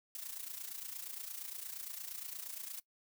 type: noise with amplitude modulation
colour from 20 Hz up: blue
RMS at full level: -42 dBFS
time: 0.15-2.8 s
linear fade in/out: 2 ms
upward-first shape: sine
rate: 28.6 Hz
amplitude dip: 70%
effects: noise-tail reverb RT60 0.1 s tail -20 dB re dry